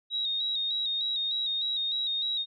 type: tone with vibrato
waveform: sine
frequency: 3778 Hz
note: A#7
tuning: 22 cents sharp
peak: -27 dBFS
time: 0.1-2.46 s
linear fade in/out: 50 ms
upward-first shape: square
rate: 3.3 Hz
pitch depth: 37 cents each way
effects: none